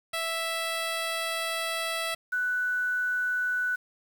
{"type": "tone pair in turn", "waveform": ["10% pulse", "sine"], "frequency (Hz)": [659.3, 1486.9], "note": ["E5", "F#6"], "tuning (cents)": [0, 8], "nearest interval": "octave + major second", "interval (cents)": 1408, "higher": "second", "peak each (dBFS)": [-20, -25], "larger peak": "first", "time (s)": [[0.13, 2.15], [2.32, 3.76]], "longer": "first", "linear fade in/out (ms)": 10, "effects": ["8-bit"]}